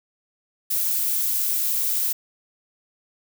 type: noise with high-pass filter sweep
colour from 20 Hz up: violet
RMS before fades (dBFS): -23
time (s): 0.7-2.13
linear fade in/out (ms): 10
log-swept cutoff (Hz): 200 to 570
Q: 1.2
effects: none